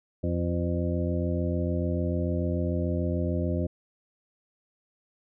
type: harmonic tone with a mistuned harmonic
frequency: 86.8 Hz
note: F2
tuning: 10 cents flat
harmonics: 1 / 2 / 3 / 4 / 6 / 7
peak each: -28 / -31 / -33 / -34 / -36 / -36 dBFS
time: 0.23-3.67 s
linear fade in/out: 10 ms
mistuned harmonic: 6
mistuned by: -28 cents
effects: none